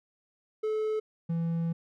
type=tone pair in turn; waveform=triangle; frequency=432.6 / 166.69 Hz; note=A4 / E3; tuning=-29 / +20 cents; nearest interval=octave + perfect fourth; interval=1651 cents; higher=first; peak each=-25 dBFS; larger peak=neither; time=0.63-1 / 1.29-1.73 s; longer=second; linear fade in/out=10 ms; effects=none